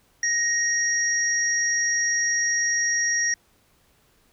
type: tone pair together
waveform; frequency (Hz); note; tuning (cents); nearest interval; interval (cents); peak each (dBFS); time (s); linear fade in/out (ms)
sine; 1871 / 5685; A#6 / F8; +6 / +30; octave + perfect fifth; 1924; -23; 0.23-3.34; 2
effects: pink hiss -62 dBFS RMS until 4.32 s